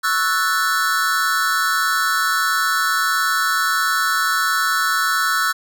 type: chord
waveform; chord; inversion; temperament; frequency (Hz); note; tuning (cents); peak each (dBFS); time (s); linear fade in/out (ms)
square; F# minor seventh; second; equal; 1108.7 / 1318.5 / 1480 / 1760; C#6 / E6 / F#6 / A6; 0 / 0 / 0 / 0; -27 / -21 / -21 / -26; 0.03-5.53; 20
effects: none